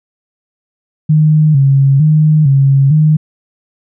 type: tone with vibrato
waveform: sine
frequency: 145.4 Hz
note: D3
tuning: 17 cents flat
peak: -5 dBFS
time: 1.09-3.17 s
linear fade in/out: 10 ms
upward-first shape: square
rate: 1.1 Hz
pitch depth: 100 cents each way
effects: none